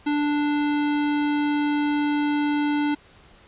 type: tone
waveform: square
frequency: 293.7 Hz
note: D4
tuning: in tune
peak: -21 dBFS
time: 0.06-2.95 s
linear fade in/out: 10 ms
effects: pink hiss -52 dBFS RMS until 3.47 s + resampled to 8000 Hz